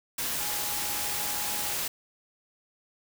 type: tone in noise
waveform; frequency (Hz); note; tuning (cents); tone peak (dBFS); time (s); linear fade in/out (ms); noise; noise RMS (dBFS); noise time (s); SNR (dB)
sine; 830.6; G#5; 0; -41; 0.4-1.74; 5; white; -31; 0.18-1.88; -13
effects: none